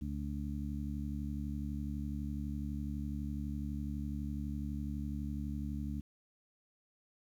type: harmonic tone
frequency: 72 Hz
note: D2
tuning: 34 cents flat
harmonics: 1 / 2 / 3 / 4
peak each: -39 / -43 / -41 / -45 dBFS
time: 0.01-6.01 s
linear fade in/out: 10 ms
effects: 11-bit